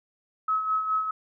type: tone with tremolo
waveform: sine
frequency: 1285 Hz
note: E6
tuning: 45 cents flat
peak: -21 dBFS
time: 0.48-1.11 s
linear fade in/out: 5 ms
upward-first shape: sine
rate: 4.8 Hz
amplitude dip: 55%
effects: none